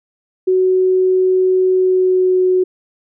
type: tone with pitch glide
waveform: sine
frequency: 372.1 to 368.7 Hz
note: F#4 to F#4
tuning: +10 to -6 cents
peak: -10 dBFS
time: 0.47-2.64 s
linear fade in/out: 10 ms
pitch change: -16 cents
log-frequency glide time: 1.72-2.42 s
effects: none

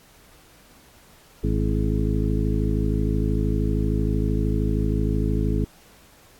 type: harmonic tone with a mistuned harmonic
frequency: 53 Hz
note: G#1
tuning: 36 cents sharp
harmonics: 1 / 2 / 3 / 4 / 5 / 6 / 8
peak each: -23 / -26 / -28 / -29 / -30 / -31 / -32 dBFS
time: 1.43-5.65 s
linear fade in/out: 10 ms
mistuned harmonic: 6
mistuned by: +67 cents
effects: pink hiss -53 dBFS RMS until 6.39 s + AAC 64 kbps

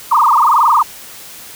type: tone with frequency modulation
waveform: sine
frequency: 1078 Hz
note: C#6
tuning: 49 cents flat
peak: -7 dBFS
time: 0.11-0.83 s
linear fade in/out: 10 ms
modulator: 21.7 Hz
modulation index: 7.9
effects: white hiss -34 dBFS RMS until 1.55 s

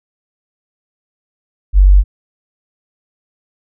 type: tone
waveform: sine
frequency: 47.67 Hz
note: G1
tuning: 48 cents flat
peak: -3 dBFS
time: 1.73-2.04 s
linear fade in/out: 50 ms
effects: none

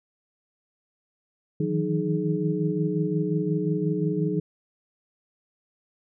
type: tone cluster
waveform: sine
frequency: 156.1 / 161.8 / 181.6 / 308.4 / 421 Hz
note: D#3 / E3 / F#3 / D#4 / G#4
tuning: +6 / -32 / -32 / -15 / +24 cents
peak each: -29 dBFS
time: 1.6-4.4 s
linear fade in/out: 5 ms
effects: none

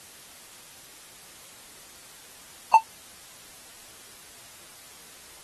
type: tone with exponential decay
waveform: triangle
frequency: 892 Hz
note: A5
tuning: 23 cents sharp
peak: -3 dBFS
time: 2.74-2.83 s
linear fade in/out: 2 ms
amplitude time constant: 18 ms
effects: white hiss -48 dBFS RMS until 5.43 s + AAC 32 kbps

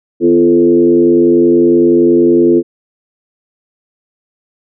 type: tone with frequency modulation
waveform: sine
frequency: 343.1 Hz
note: F4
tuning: 31 cents flat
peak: -5 dBFS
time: 0.2-2.63 s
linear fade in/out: 50 ms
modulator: 90.7 Hz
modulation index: 0.97
effects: none

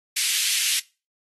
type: high-pass noise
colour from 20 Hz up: pink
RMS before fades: -23 dBFS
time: 0.16-0.8 s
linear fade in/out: 10 ms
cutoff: 2400 Hz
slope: 24 dB/octave
effects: noise-tail reverb RT60 0.3 s tail -22 dB re dry + AAC 32 kbps

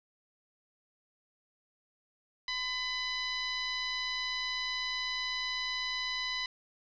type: tone with frequency modulation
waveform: sine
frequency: 3000 Hz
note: F#7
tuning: 23 cents sharp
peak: -32 dBFS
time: 2.48-6.46 s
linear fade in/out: 2 ms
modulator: 992 Hz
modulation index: 1.8
effects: none

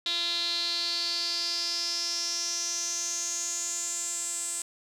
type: tone with band-pass filter sweep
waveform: sawtooth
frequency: 343.1 Hz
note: F4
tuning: 31 cents flat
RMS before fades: -31 dBFS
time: 0.06-4.62 s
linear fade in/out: 2 ms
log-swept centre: 3800 to 8100 Hz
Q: 7.6
effects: none

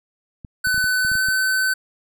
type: clicks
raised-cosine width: 5 ms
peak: -23 dBFS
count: 9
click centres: 0.448 / 0.671 / 0.744 / 0.779 / 0.842 / 1.049 / 1.117 / 1.154 / 1.286 s
type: tone with pitch glide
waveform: square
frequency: 1506 to 1522.6 Hz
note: F#6 to F#6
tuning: +30 to +49 cents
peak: -18 dBFS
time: 0.64-1.74 s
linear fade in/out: 10 ms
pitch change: +19 cents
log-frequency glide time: 0.98-1.22 s
effects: none

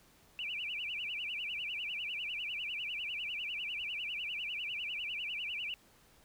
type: tone with vibrato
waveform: sine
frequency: 2627 Hz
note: E7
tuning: 7 cents flat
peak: -36 dBFS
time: 0.39-5.74 s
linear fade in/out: 0 ms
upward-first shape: sine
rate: 10 Hz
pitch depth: 220 cents each way
effects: pink hiss -64 dBFS RMS until 6.24 s

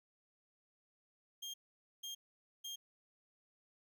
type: tone bursts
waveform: 30% pulse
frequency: 3215 Hz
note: G7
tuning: 43 cents sharp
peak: -40 dBFS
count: 3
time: 1.42-2.76 s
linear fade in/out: 10 ms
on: 120 ms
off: 490 ms
effects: none

